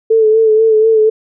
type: tone with vibrato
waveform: sine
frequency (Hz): 439.9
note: A4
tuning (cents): 0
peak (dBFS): -6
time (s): 0.1-1.1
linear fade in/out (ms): 10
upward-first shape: sine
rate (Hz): 4.1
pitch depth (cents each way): 37
effects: none